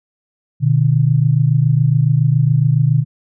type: tone pair together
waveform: sine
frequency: 123.47 / 150.65 Hz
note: B2 / D3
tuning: 0 / +44 cents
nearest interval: minor third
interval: 344 cents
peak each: -13 dBFS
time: 0.6-3.05 s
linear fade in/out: 50 ms
effects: none